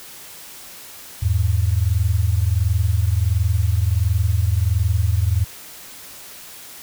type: tone pair together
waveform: sine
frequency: 82.41 / 103.83 Hz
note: E2 / G#2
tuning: 0 / 0 cents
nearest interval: major third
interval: 400 cents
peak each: -18 dBFS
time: 1.22-5.45 s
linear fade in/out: 10 ms
effects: white hiss -39 dBFS RMS until 6.82 s